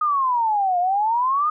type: exponential two-way sweep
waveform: sine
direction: down then up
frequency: 1250 to 698.5 to 1250 Hz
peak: -17 dBFS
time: 0.01-1.5 s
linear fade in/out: 5 ms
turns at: 0.79 s
effects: none